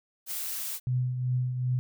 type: noise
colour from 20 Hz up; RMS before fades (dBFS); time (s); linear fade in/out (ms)
blue; -34; 0.26-0.8; 50
type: tone with tremolo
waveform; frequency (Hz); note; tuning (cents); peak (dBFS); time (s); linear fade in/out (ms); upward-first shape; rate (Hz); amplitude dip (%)
sine; 126; B2; +35; -23; 0.87-1.79; 0; triangle; 2.6; 55
effects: none